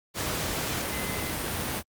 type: tone in noise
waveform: sine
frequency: 2049 Hz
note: C7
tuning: 37 cents flat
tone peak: -38 dBFS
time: 0.89-1.35 s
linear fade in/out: 50 ms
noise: pink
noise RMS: -30 dBFS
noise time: 0.14-1.83 s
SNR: -11 dB
effects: high-pass 60 Hz 12 dB/octave + Opus 48 kbps